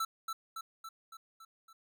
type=tone with echo; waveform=square; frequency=1326 Hz; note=E6; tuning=10 cents sharp; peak=-32 dBFS; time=0-0.05 s; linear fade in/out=5 ms; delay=280 ms; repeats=6; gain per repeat=-4 dB; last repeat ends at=1.73 s; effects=none